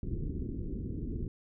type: low-pass noise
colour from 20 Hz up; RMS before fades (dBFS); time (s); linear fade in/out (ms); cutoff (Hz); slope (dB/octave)
pink; -36; 0.03-1.28; 2; 390; 48
effects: none